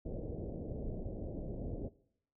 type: low-pass noise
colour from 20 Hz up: pink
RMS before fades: -41 dBFS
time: 0.05-1.89 s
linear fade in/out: 10 ms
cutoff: 620 Hz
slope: 48 dB/octave
effects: noise-tail reverb RT60 0.7 s tail -20 dB re dry